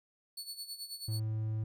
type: tone with tremolo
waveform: sawtooth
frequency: 4435 Hz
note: C#8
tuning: in tune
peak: -36 dBFS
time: 0.37-1.2 s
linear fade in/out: 5 ms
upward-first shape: sine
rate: 9.3 Hz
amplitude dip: 75%
type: tone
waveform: triangle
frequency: 109.3 Hz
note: A2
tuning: 11 cents flat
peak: -30 dBFS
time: 1.08-1.64 s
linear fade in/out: 5 ms
effects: none